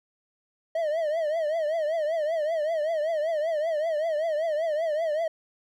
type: tone with vibrato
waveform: triangle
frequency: 630 Hz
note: D#5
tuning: 21 cents sharp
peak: -22 dBFS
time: 0.75-5.28 s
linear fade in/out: 5 ms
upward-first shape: triangle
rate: 5.2 Hz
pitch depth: 140 cents each way
effects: none